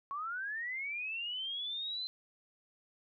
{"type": "linear sweep", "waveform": "sine", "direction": "up", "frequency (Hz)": [1090, 4096], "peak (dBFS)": -36, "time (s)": [0.11, 2.07], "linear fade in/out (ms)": 0, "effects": []}